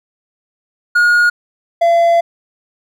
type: tone pair in turn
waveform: triangle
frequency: 1436 / 679.6 Hz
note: F6 / F5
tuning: +48 / -47 cents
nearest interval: octave + minor second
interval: 1295 cents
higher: first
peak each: -6 dBFS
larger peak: neither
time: 0.95-1.3 / 1.81-2.21 s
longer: second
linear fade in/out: 10 ms
effects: none